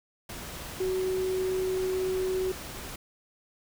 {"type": "tone in noise", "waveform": "sine", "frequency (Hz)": 373.7, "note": "F#4", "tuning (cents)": 17, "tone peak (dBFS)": -26, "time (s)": [0.8, 2.52], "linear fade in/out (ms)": 5, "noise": "pink", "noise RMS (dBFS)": -40, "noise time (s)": [0.29, 2.96], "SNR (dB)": 11, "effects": []}